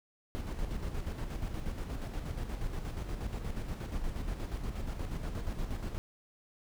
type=noise with tremolo; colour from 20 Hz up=brown; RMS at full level=-35 dBFS; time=0.35-5.98 s; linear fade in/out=0 ms; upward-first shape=square; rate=8.4 Hz; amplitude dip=45%; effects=none